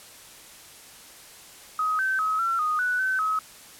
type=tone with pitch steps; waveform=sine; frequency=1262 / 1543 / 1276 / 1353 / 1240 / 1482 / 1529 / 1278 Hz; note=D#6 / G6 / D#6 / E6 / D#6 / F#6 / G6 / D#6; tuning=+24 / -28 / +43 / +45 / -6 / +2 / -44 / +46 cents; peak=-22 dBFS; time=1.79-3.39 s; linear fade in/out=2 ms; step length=200 ms; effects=white hiss -47 dBFS RMS until 3.79 s + low-pass 12000 Hz 12 dB/octave